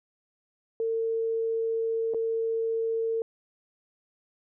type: tone with dropouts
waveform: sine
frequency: 452.5 Hz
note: A4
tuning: 48 cents sharp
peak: -25 dBFS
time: 0.8-3.22 s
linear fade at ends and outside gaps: 1 ms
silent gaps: 2.137-2.145 s
effects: none